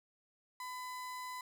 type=tone; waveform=35% pulse; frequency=1005 Hz; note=B5; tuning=30 cents sharp; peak=-40 dBFS; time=0.6-1.41 s; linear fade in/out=2 ms; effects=none